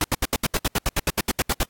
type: noise bursts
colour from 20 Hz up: pink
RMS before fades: -21 dBFS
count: 16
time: 0.01-1.632 s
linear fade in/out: 2 ms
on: 32 ms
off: 74 ms
effects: pink hiss -64 dBFS RMS until 1.69 s + AAC 64 kbps

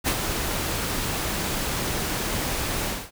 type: noise with ADSR envelope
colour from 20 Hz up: pink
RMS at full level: -21 dBFS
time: 0.04-3.11 s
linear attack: 39 ms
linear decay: 60 ms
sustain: -6 dB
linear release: 240 ms
effects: none

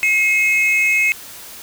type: tone pair together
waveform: triangle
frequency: 2153 / 2555 Hz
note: C7 / D#7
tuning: +49 / +45 cents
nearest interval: minor third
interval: 296 cents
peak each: -14 dBFS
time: 0.03-1.12 s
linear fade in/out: 0 ms
effects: white hiss -36 dBFS RMS until 1.62 s

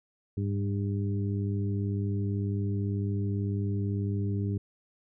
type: harmonic tone with a mistuned harmonic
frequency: 100 Hz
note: G2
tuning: 35 cents sharp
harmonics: 1 / 2 / 3 / 4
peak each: -28 / -34 / -38 / -40 dBFS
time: 0.37-4.58 s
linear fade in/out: 5 ms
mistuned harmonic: 1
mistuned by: +33 cents
effects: none

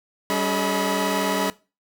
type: tone cluster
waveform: sawtooth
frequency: 194.6 / 282.6 / 427.7 / 632 / 981 Hz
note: G3 / C#4 / A4 / D#5 / B5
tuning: -12 / +34 / -49 / +27 / -12 cents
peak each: -24 dBFS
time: 0.3-1.5 s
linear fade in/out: 0 ms
effects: noise-tail reverb RT60 0.3 s tail -20 dB re dry

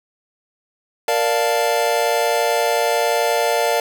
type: chord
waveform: square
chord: Bb major seventh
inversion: none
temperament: equal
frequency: 466.2 / 587.3 / 698.5 / 880 Hz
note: Bb4 / D5 / F5 / A5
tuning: 0 / 0 / 0 / 0 cents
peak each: -22 / -22 / -22 / -24 dBFS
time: 1.08-3.8 s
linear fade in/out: 2 ms
effects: none

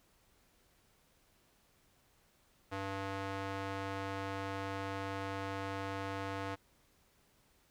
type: tone with band-pass filter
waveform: square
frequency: 97.6 Hz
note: G2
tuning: 7 cents flat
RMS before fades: -40 dBFS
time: 2.71-6.56 s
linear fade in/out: 20 ms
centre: 1100 Hz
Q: 0.6
effects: pink hiss -70 dBFS RMS until 7.7 s

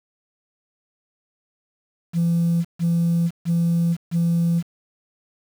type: tone bursts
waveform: sine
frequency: 169.4 Hz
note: E3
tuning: 48 cents sharp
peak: -15 dBFS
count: 4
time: 2.13-4.63 s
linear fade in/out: 50 ms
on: 520 ms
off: 140 ms
effects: tanh soft clip ceiling -13 dBFS + 7-bit

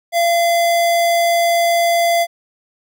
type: tone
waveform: square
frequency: 683 Hz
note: F5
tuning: 39 cents flat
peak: -13 dBFS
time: 0.12-2.27 s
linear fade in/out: 50 ms
effects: none

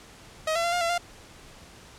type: tone with pitch steps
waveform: sawtooth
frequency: 631 / 675 / 688 / 707 / 675 / 698 Hz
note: D#5 / E5 / F5 / F5 / E5 / F5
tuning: +24 / +41 / -26 / +21 / +41 / -1 cents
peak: -20 dBFS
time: 0.47-0.98 s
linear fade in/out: 5 ms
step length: 85 ms
effects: pink hiss -49 dBFS RMS until 1.98 s + low-pass 9000 Hz 12 dB/octave

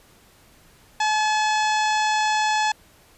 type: harmonic tone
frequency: 857 Hz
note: A5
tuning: 46 cents flat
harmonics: 1 / 2 / 3 / 4 / 5 / 6 / 7 / 8 / 9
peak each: -20 / -26 / -30 / -32 / -34 / -36 / -37 / -38 / -39 dBFS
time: 1-2.72 s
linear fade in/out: 5 ms
effects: pink hiss -54 dBFS RMS until 3.17 s + resampled to 32000 Hz

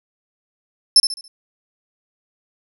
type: tone with echo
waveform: 35% pulse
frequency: 5274 Hz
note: E8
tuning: in tune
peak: -4 dBFS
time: 0.96-1 s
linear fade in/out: 2 ms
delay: 70 ms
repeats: 4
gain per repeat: -9 dB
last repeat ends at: 1.28 s
effects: none

